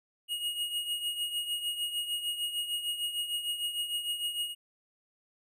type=tone with tremolo; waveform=square; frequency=2877 Hz; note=F#7; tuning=49 cents flat; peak=-29 dBFS; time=0.28-4.55 s; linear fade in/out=50 ms; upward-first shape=triangle; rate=6.6 Hz; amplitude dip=70%; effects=none